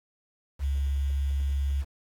sine tone with quantisation, 69.3 Hz, C#2, in tune, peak -24 dBFS, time 0.59-1.85 s, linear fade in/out 50 ms, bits 8, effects AAC 64 kbps

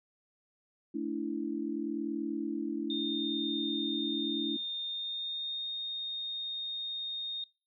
sine chord, A suspended fourth, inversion none, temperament equal with one note detuned, 220 / 288.8 / 329.6 Hz, A3 / D4 / E4, 0 / -29 / 0 cents, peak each -39 / -35 / -36 dBFS, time 0.94-4.57 s, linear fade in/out 10 ms
sine tone with pitch glide, 3642 to 3691 Hz, A#7 to A#7, -41 to -18 cents, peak -34 dBFS, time 2.9-7.44 s, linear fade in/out 2 ms, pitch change +23 cents, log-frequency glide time 4.85-5.69 s
effects noise-tail reverb RT60 0.3 s tail -24 dB re dry

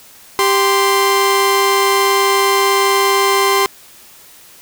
sawtooth tone pair together, 393.4 / 1042 Hz, G4 / C6, +6 / -7 cents, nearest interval octave + perfect fourth, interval 1687 cents, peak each -10 dBFS, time 0.39-3.66 s, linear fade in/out 0 ms, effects white hiss -42 dBFS RMS until 4.61 s

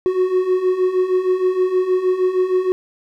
triangle beating tone pair, 364.5 / 370.9 Hz, F#4 / F#4, -26 / +4 cents, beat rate 6.4 Hz, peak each -19 / -14 dBFS, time 0.06-2.72 s, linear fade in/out 0 ms, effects none

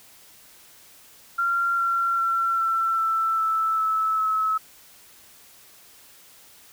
sine tone with pitch steps, 1380 / 1367.3 / 1354.7 / 1342.3 / 1329.9 / 1317.7 / 1305.6 / 1293.5 Hz, F6 / F6 / E6 / E6 / E6 / E6 / E6 / E6, -21 / -37 / +47 / +31 / +15 / -1 / -17 / -33 cents, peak -20 dBFS, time 1.38-4.58 s, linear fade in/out 10 ms, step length 400 ms, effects white hiss -51 dBFS RMS until 6.72 s

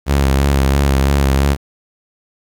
sawtooth tone with vibrato, 68.8 Hz, C#2, 12 cents flat, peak -7 dBFS, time 0.06-1.57 s, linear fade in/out 50 ms, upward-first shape sine, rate 3 Hz, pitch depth 41 cents each way, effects 8-bit

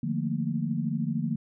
sine chord, Bb major seventh, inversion first, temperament equal with one note detuned, 149.83 / 174.61 / 220 / 233.1 Hz, D3 / F3 / A3 / Bb3, +35 / 0 / 0 / 0 cents, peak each -31 / -32 / -33 / -31 dBFS, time 0.03-1.36 s, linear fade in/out 5 ms, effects none

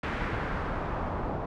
pink noise with low-pass filter sweep, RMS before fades -32 dBFS, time 0.03-1.46 s, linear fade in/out 5 ms, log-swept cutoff 2000 to 850 Hz, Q 1.4, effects none

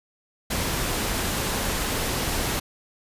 pink noise, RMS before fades -26 dBFS, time 0.5-2.6 s, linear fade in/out 10 ms, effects resampled to 32000 Hz

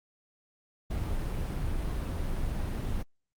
brown noise, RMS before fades -31 dBFS, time 0.9-3.03 s, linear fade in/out 10 ms, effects Opus 32 kbps

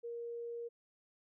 sine tone, 470 Hz, A#4, 14 cents sharp, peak -40 dBFS, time 0.03-0.69 s, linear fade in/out 20 ms, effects none

